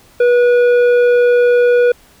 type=tone with tanh clipping; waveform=sine; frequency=486.1 Hz; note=B4; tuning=28 cents flat; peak=-9 dBFS; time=0.2-1.92 s; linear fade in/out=5 ms; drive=9 dB; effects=pink hiss -47 dBFS RMS until 2.2 s